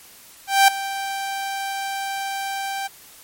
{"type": "tone with ADSR envelope", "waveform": "sawtooth", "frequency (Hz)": 784, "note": "G5", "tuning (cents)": 0, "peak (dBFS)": -5, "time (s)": [0.47, 2.88], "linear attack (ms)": 210, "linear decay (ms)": 5, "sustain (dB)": -16, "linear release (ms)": 17, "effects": ["white hiss -46 dBFS RMS until 3.23 s", "MP3 64 kbps"]}